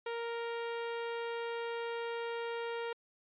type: tone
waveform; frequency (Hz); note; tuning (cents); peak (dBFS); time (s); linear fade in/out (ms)
sawtooth; 466.2; A#4; 0; -32; 0.06-2.93; 5
effects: resampled to 8000 Hz